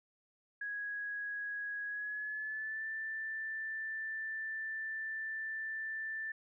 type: tone with pitch glide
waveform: sine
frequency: 1661.2 to 1770.2 Hz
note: G#6 to A6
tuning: 0 to +10 cents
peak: -37 dBFS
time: 0.61-6.32 s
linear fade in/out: 5 ms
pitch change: +110 cents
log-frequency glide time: 1.86-2.86 s
effects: none